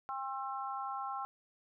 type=harmonic tone; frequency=267.1 Hz; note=C4; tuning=36 cents sharp; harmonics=3 / 4 / 5; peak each=-40 / -41 / -42 dBFS; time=0.09-1.25 s; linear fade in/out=0 ms; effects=none